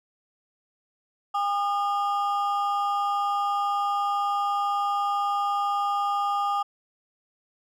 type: ring-modulated tone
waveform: triangle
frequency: 1013 Hz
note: B5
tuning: 44 cents sharp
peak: -18 dBFS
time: 1.34-6.63 s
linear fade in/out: 10 ms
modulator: 205 Hz
effects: none